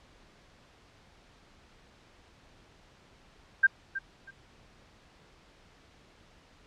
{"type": "tone with echo", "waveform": "sine", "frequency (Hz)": 1578, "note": "G6", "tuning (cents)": 11, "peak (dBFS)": -16, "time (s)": [3.63, 3.67], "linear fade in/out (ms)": 10, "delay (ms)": 320, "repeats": 2, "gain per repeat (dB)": -14, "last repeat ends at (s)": 4.31, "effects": ["pink hiss -59 dBFS RMS until 6.66 s", "low-pass 5000 Hz 12 dB/octave"]}